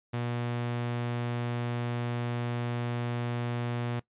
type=tone; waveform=sawtooth; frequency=120 Hz; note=B2; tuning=49 cents flat; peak=-26 dBFS; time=0.13-4 s; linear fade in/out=10 ms; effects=noise-tail reverb RT60 0.1 s tail -19 dB re dry + resampled to 8000 Hz